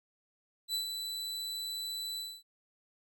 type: tone with ADSR envelope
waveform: 40% pulse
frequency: 3982 Hz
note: B7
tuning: 14 cents sharp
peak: -29 dBFS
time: 0.68-2.43 s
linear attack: 61 ms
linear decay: 110 ms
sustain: -6 dB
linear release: 250 ms
effects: none